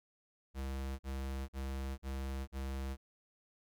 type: tone bursts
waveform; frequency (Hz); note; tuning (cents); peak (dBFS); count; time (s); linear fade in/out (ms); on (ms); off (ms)
square; 67; C2; +42; -38; 5; 0.54-2.97; 50; 450; 45
effects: none